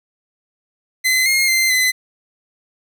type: tone with pitch steps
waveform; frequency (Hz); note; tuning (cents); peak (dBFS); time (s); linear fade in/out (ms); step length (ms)
sawtooth; 2042 / 2138 / 2080 / 2027; C7 / C7 / C7 / B6; -43 / +37 / -11 / +45; -10; 1.04-1.92; 20; 220
effects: none